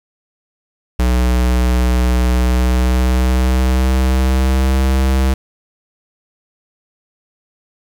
square tone with pitch glide, 61.74 to 65.79 Hz, B1 to C2, 0 to +10 cents, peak -12 dBFS, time 0.99-5.34 s, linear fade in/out 5 ms, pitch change +110 cents, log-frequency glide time 2.31-4.82 s, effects 7-bit

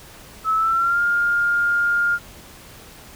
sine tone with pitch glide, 1300 to 1409.5 Hz, E6 to F6, -24 to +16 cents, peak -16 dBFS, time 0.44-2.19 s, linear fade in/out 50 ms, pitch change +140 cents, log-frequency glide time 0.55-1.01 s, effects pink hiss -43 dBFS RMS until 3.15 s

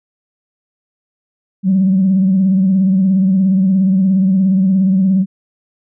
sine tone with vibrato, 190 Hz, F#3, 46 cents sharp, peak -8 dBFS, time 1.63-5.26 s, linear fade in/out 50 ms, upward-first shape triangle, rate 17 Hz, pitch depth 77 cents each way, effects tanh soft clip ceiling -4 dBFS

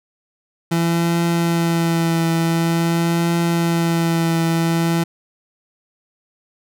30% pulse tone with vibrato, 167.4 Hz, E3, 27 cents sharp, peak -13 dBFS, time 0.71-5.04 s, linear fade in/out 10 ms, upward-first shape triangle, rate 0.47 Hz, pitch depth 25 cents each way, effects none

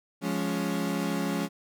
35% pulse chord, Db major, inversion first, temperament equal, 174.61 / 207.7 / 277.2 Hz, F3 / Ab3 / Db4, 0 / 0 / 0 cents, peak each -30 dBFS, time 0.21-1.49 s, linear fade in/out 50 ms, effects none

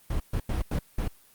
brown noise bursts at uneven times, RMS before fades -27 dBFS, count 5, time 0.1-0.2 / 0.33-0.4 / 0.49-0.62 / 0.71-0.79 / 0.98-1.08 s, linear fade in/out 5 ms, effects white hiss -58 dBFS RMS until 1.34 s + Opus 32 kbps

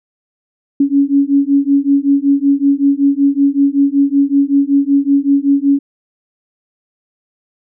sine beating tone pair, 277.2 / 282.5 Hz, C#4 / C#4, 0 / +33 cents, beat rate 5.3 Hz, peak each -12 dBFS, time 0.8-5.79 s, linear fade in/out 5 ms, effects none

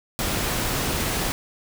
pink noise, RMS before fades -25 dBFS, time 0.19-1.32 s, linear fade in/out 0 ms, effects none

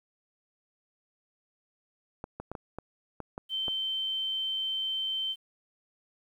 clicks, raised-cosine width 1 ms, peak -23 dBFS, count 8, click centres 2.241 / 2.4 / 2.516 / 2.552 / 2.786 / 3.203 / 3.379 / 3.682 s
sine tone, 3102 Hz, G7, 19 cents flat, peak -29 dBFS, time 3.49-5.36 s, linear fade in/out 50 ms
effects 10-bit

